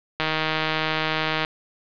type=click train; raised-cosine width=0.3 ms; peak=-7 dBFS; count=197; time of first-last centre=0.2-1.448 s; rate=157 Hz; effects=resampled to 11025 Hz + 7-bit